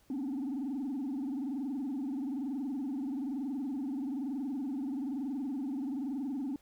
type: tone with frequency modulation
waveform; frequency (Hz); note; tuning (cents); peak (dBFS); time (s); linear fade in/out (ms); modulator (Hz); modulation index
sine; 270.9; C#4; -40; -31; 0.1-6.56; 2; 21.1; 1.3
effects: tanh soft clip ceiling -31 dBFS + pink hiss -67 dBFS RMS until 6.61 s